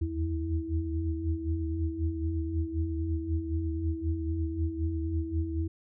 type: tone cluster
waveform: sine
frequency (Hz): 76.4 / 81.8 / 85.7 / 326.1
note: D#2 / E2 / F2 / E4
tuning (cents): -31 / -13 / -32 / -19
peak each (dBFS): -36 / -31 / -36 / -34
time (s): 0.01-5.68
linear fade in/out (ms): 10
effects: none